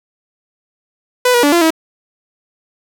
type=tone with pitch steps; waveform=sawtooth; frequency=498.2 / 481.3 / 289.4 / 343.2 / 321.9 Hz; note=B4 / B4 / D4 / F4 / E4; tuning=+15 / -45 / -25 / -30 / -41 cents; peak=-5 dBFS; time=1.25-1.705 s; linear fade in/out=5 ms; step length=91 ms; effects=none